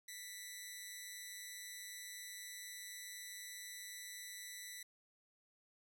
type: tone with amplitude modulation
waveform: 10% pulse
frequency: 1975.5 Hz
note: B6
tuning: in tune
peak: -36 dBFS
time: 0.08-4.83 s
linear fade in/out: 5 ms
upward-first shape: sine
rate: 196 Hz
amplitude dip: 60%
effects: none